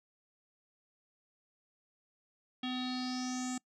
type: tone with low-pass filter sweep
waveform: square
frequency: 253.2 Hz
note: B3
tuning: 43 cents sharp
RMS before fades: -37 dBFS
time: 2.63-3.58 s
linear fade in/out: 5 ms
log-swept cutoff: 3300 to 7700 Hz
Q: 6.8
effects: noise-tail reverb RT60 0.1 s tail -24 dB re dry